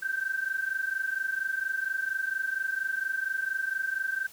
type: tone pair together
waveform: sine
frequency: 1543.7 / 1568 Hz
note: G6 / G6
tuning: -27 / 0 cents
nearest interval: unison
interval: 27 cents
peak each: -32 / -30 dBFS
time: 0.02-4.27 s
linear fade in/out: 10 ms
effects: white hiss -52 dBFS RMS until 4.32 s